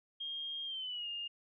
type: tone with pitch glide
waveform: sine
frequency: 3227 to 2826 Hz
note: G7 to F7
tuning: +50 to +20 cents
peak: -38 dBFS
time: 0.2-1.28 s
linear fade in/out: 10 ms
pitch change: -230 cents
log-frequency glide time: 0.65-1.08 s
effects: none